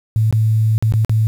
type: tone with dropouts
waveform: sine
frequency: 110 Hz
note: A2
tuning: in tune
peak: -11 dBFS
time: 0.16-1.27 s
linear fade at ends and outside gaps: 0 ms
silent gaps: 0.31-0.326 / 0.78-0.825 / 0.923-0.938 / 1.048-1.095 s
effects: 7-bit

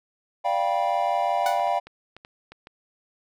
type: chord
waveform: triangle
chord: G dominant seventh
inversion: second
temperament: equal with one note detuned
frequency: 587.3 / 698.5 / 784 / 972.5 Hz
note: D5 / F5 / G5 / B5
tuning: 0 / 0 / 0 / -27 cents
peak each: -27 / -23 / -24 / -27 dBFS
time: 0.44-1.8 s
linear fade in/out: 20 ms
type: tone with exponential decay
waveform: sawtooth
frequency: 740 Hz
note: F#5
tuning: in tune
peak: -19 dBFS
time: 1.46-1.67 s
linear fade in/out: 1 ms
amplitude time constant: 45 ms
type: clicks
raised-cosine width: 0.3 ms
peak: -27 dBFS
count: 7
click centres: 1.597 / 1.674 / 1.87 / 2.166 / 2.249 / 2.52 / 2.671 s
effects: none

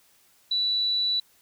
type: tone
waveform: sine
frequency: 3951 Hz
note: B7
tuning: in tune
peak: -22 dBFS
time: 0.51-1.2 s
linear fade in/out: 5 ms
effects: white hiss -61 dBFS RMS until 1.41 s

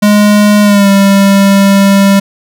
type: tone with pitch glide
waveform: square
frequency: 207.7 to 197.41 Hz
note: G#3 to G3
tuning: 0 to +12 cents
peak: -4 dBFS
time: 0.02-2.2 s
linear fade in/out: 10 ms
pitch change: -88 cents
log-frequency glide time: 0.62-0.89 s
effects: none

